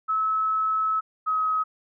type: tone pair in turn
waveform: sine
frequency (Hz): 1296 / 1271.5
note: E6 / D#6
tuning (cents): -30 / +37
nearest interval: unison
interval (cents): 33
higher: first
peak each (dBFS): -21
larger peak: neither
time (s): 0.08-1.01 / 1.26-1.64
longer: first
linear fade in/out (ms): 20
effects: none